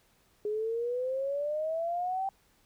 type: exponential sweep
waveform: sine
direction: up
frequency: 415.3 to 784 Hz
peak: -29 dBFS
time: 0.45-2.29 s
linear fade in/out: 2 ms
effects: pink hiss -67 dBFS RMS until 2.65 s